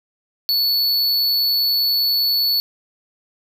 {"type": "tone", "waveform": "square", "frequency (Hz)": 4435, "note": "C#8", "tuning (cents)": 0, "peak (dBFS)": -16, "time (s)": [0.49, 2.6], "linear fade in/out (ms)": 0, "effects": []}